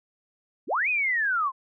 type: linear two-way sweep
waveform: sine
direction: up then down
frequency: 166.4 to 2549 to 1010 Hz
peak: -22 dBFS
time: 0.67-1.52 s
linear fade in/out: 50 ms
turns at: 0.89 s
effects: none